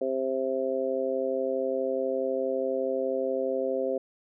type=harmonic tone; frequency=132.1 Hz; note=C3; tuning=17 cents sharp; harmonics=2 / 3 / 4 / 5; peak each=-35 / -31 / -28 / -35 dBFS; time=0.01-3.98 s; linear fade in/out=5 ms; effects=none